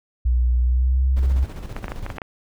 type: tone with pitch glide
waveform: sine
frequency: 61 to 65.38 Hz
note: B1 to C2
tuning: -21 to -1 cents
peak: -15 dBFS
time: 0.25-1.45 s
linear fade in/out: 10 ms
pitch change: +120 cents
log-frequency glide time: 0.61-1.04 s
type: noise with tremolo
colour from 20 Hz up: brown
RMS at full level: -30 dBFS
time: 1.16-2.18 s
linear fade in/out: 10 ms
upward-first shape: square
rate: 15 Hz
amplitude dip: 50%
type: clicks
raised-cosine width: 0.5 ms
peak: -15 dBFS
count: 8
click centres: 1.765 / 1.843 / 1.882 / 1.919 / 2.064 / 2.102 / 2.183 / 2.218 s
effects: none